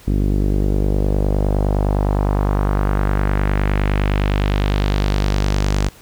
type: tone with low-pass filter sweep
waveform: sawtooth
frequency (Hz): 49.78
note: G1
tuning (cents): +27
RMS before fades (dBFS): -17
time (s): 0.07-5.89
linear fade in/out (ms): 10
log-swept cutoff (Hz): 290 to 7100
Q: 1.6
effects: pink hiss -45 dBFS RMS until 6.01 s